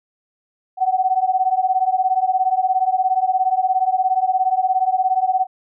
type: beating tone pair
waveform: sine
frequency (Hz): 742 / 759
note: F#5 / F#5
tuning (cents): +5 / +44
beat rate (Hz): 17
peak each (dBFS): -18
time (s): 0.77-5.47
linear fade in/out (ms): 50
effects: none